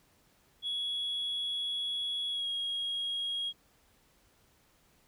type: tone with pitch glide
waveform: sine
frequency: 3357 to 3284 Hz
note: G#7 to G#7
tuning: +18 to -20 cents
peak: -30 dBFS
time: 0.62-3.53 s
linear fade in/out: 50 ms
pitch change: -38 cents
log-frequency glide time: 2.3-2.48 s
effects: tanh soft clip ceiling -29 dBFS + pink hiss -67 dBFS RMS until 5.07 s